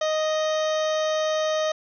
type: harmonic tone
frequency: 622.3 Hz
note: D#5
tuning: in tune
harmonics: 1 / 2 / 3 / 4 / 5 / 6 / 7 / 8 / 9 / 10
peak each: -22 / -31 / -35 / -44 / -37 / -36 / -46 / -47 / -42 / -41 dBFS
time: 0.01-1.72 s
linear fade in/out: 5 ms
effects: none